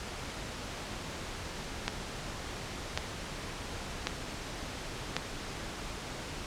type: click train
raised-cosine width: 0.2 ms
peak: -11 dBFS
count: 4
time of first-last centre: 1.88-5.166 s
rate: 0.913 Hz
effects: pink hiss -40 dBFS RMS until 6.46 s + low-pass 7000 Hz 12 dB/octave